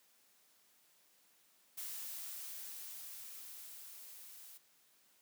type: noise with level ramp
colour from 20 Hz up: blue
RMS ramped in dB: -44 to -55 dBFS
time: 1.77-4.58 s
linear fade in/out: 10 ms
effects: white hiss -70 dBFS RMS until 5.21 s + high-pass 150 Hz 12 dB/octave